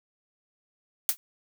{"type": "noise with exponential decay", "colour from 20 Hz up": "blue", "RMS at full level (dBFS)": -19, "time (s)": [1.09, 1.17], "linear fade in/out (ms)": 0, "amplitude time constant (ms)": 17, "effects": []}